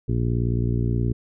harmonic tone, 58.9 Hz, A#1, 19 cents sharp, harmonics 1 / 2 / 3 / 4 / 5 / 6 / 7, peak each -26 / -22 / -31 / -30 / -34 / -33 / -35 dBFS, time 0.08-1.13 s, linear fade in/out 10 ms, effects none

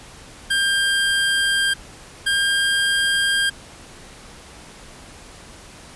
25% pulse tone pair in turn, 1595 / 1603.1 Hz, G6 / G6, +30 / +38 cents, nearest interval unison, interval 8 cents, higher second, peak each -13 dBFS, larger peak neither, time 0.5-1.74 / 2.26-3.5 s, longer neither, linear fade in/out 10 ms, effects pink hiss -42 dBFS RMS until 5.95 s + resampled to 24000 Hz

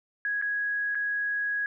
sine tone with dropouts, 1661.2 Hz, G#6, in tune, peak -26 dBFS, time 0.25-1.66 s, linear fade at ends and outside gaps 1 ms, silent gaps 0.415-0.423 / 0.948-0.953 s, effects none

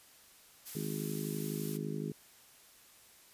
blue noise, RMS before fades -44 dBFS, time 0.65-1.78 s, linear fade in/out 20 ms
harmonic tone, 51.91 Hz, G#1, in tune, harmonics 3 / 4 / 5 / 6 / 7 / 8, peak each -39 / -41 / -44 / -45 / -45 / -44 dBFS, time 0.75-2.12 s, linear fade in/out 5 ms
effects white hiss -60 dBFS RMS until 3.33 s + resampled to 32000 Hz

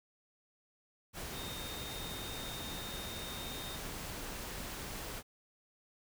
sine tone in noise, 3685 Hz, A#7, 21 cents flat, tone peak -46 dBFS, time 1.32-3.79 s, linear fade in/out 50 ms, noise pink, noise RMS -43 dBFS, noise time 1.13-5.23 s, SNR -6 dB, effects none

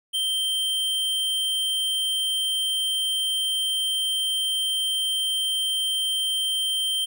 square tone, 3136 Hz, G7, in tune, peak -23 dBFS, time 0.13-7.06 s, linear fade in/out 20 ms, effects none

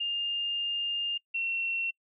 sine tone pair in turn, 2813 / 2719 Hz, F7 / F7, +12 / -47 cents, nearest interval minor second, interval 59 cents, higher first, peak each -28 dBFS, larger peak neither, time 0-1.18 / 1.34-1.91 s, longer first, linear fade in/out 10 ms, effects noise-tail reverb RT60 0.1 s tail -25 dB re dry

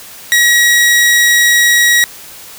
sawtooth tone, 1909 Hz, A#6, 41 cents sharp, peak -3 dBFS, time 0.32-2.04 s, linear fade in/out 0 ms, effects white hiss -33 dBFS RMS until 2.58 s

